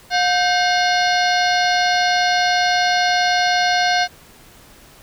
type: harmonic tone with a mistuned harmonic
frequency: 717 Hz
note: F5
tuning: 45 cents sharp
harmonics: 1 / 2 / 3 / 4 / 5 / 6 / 7 / 8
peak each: -17 / -20 / -26 / -28 / -28 / -24 / -29 / -31 dBFS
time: 0.1-4.08 s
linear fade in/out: 50 ms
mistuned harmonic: 2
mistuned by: +140 cents
effects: pink hiss -46 dBFS RMS until 5.02 s